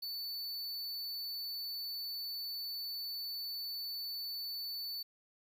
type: tone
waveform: square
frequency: 4490 Hz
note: C#8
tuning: 21 cents sharp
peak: -39 dBFS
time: 0.02-5.03 s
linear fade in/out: 10 ms
effects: 11-bit